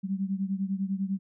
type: beating tone pair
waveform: sine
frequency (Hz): 190.9 / 200.9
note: G3 / G3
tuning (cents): -46 / +43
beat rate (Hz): 10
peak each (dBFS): -29 / -32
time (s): 0.03-1.19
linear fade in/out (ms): 20
effects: none